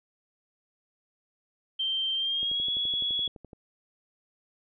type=tone with pitch glide; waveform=sine; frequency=3139 to 3364 Hz; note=G7 to G#7; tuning=+2 to +22 cents; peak=-26 dBFS; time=1.79-3.28 s; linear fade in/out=10 ms; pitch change=+120 cents; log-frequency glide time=2.15-2.68 s
type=click train; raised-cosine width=2 ms; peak=-32 dBFS; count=14; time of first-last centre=2.43-3.532 s; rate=11.8 Hz
effects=none